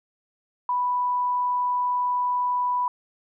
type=tone; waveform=sine; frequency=987.8 Hz; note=B5; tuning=in tune; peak=-21 dBFS; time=0.69-2.88 s; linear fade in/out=2 ms; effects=none